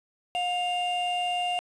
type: tone pair together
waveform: triangle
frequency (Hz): 715.2 / 2794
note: F5 / F7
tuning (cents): +41 / 0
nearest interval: 2 octaves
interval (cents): 2359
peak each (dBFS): -25 / -29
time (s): 0.35-1.59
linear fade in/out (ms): 0
effects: resampled to 22050 Hz + 8-bit